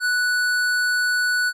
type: tone with hard clipping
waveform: sine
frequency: 1480 Hz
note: F#6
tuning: in tune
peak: -20 dBFS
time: 0-1.53 s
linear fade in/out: 50 ms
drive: 13 dB
effects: none